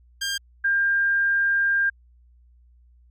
15% pulse / sine tone pair in turn, 1600 / 1600 Hz, G6 / G6, +35 / +35 cents, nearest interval unison, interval 0 cents, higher neither, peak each -18 dBFS, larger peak neither, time 0.21-0.38 / 0.64-1.9 s, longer second, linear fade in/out 10 ms, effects added 60 Hz sine -52 dBFS peak until 3.1 s + resampled to 32000 Hz

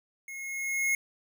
square tone with level ramp, 2164 Hz, C#7, 42 cents flat, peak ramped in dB -40 to -24 dBFS, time 0.28-0.95 s, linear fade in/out 2 ms, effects none

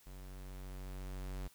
square tone with level ramp, 46.98 Hz, F#1, 27 cents sharp, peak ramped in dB -49 to -40 dBFS, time 0.06-1.48 s, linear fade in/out 10 ms, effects white hiss -65 dBFS RMS until 1.54 s

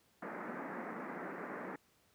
pink band-pass noise, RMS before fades -44 dBFS, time 0.22-1.76 s, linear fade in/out 5 ms, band 180 to 2000 Hz, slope 48 dB/octave, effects pink hiss -71 dBFS RMS until 2.14 s + high-pass 80 Hz 12 dB/octave

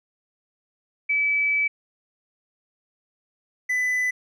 sine / triangle tone pair in turn, 2299 / 1999.2 Hz, D7 / B6, -37 / +21 cents, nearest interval major second, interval 242 cents, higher first, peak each -19 dBFS, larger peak neither, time 1.09-1.68 / 3.69-4.11 s, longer first, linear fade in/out 10 ms, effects none

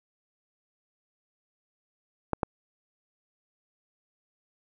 clicks, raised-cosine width 1 ms, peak -11 dBFS, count 2, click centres 2.333 / 2.432 s, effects none

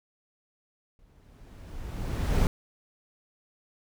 brown noise with exponential growth, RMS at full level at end -21 dBFS, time 0.99-2.47 s, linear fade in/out 1 ms, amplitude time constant 320 ms, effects none

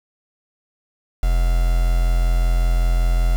triangle tone with quantisation, 42.64 Hz, F1, 41 cents flat, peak -12 dBFS, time 1.23-3.36 s, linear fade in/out 0 ms, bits 5, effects none

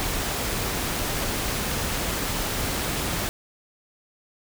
pink noise, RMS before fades -27 dBFS, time 0-3.29 s, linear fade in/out 0 ms, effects none

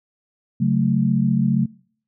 sine chord, F# minor, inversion second, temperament equal, 138.59 / 185 / 220 Hz, C#3 / F#3 / A3, 0 / 0 / 0 cents, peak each -20 dBFS, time 0.6-1.66 s, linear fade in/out 10 ms, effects noise-tail reverb RT60 0.6 s tail -26 dB re dry

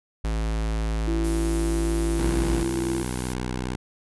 square tone, 54.6 Hz, A1, 13 cents flat, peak -24 dBFS, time 0.24-2.63 s, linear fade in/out 5 ms
sine tone with pitch glide, 332.3 to 336.4 Hz, E4 to E4, +14 to +35 cents, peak -25 dBFS, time 1.07-3.03 s, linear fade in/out 10 ms, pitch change +21 cents, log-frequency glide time 1.22-1.91 s
violet noise, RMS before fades -33 dBFS, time 1.24-3.34 s, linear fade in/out 5 ms
10% pulse tone with vibrato, 62.3 Hz, B1, 16 cents sharp, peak -19 dBFS, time 2.18-3.76 s, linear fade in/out 5 ms, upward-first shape square, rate 17 Hz, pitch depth 85 cents each way
effects resampled to 24000 Hz

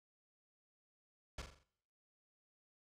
pink noise with echo, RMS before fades -44 dBFS, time 1.38-1.42 s, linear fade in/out 5 ms, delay 43 ms, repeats 5, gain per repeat -6 dB, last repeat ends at 1.635 s, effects noise-tail reverb RT60 0.8 s tail -23 dB re dry + low-pass 6000 Hz 12 dB/octave

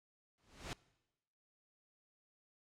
pink noise with exponential growth, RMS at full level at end -40 dBFS, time 0.38-0.73 s, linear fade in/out 0 ms, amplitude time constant 74 ms, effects noise-tail reverb RT60 1.0 s tail -22 dB re dry + low-pass 7000 Hz 12 dB/octave

